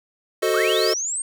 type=chord; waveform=square; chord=F# diminished seventh; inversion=none; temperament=equal; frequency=370 / 440 / 523.3 / 622.3 Hz; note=F#4 / A4 / C5 / Eb5; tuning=0 / 0 / 0 / 0 cents; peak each=-24 / -23 / -28 / -25 dBFS; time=0.42-0.94 s; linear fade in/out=10 ms
type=linear sweep; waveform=sine; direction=up; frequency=1105 to 8670 Hz; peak=-23 dBFS; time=0.54-1.22 s; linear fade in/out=2 ms
effects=none